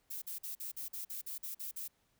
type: noise bursts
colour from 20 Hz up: violet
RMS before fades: -42 dBFS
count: 11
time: 0.1-1.88 s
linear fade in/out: 10 ms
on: 120 ms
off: 46 ms
effects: pink hiss -75 dBFS RMS until 2.19 s